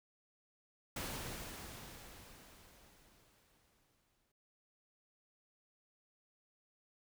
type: noise with exponential decay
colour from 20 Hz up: pink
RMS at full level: -41 dBFS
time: 0.96-4.32 s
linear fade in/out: 5 ms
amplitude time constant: 730 ms
effects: none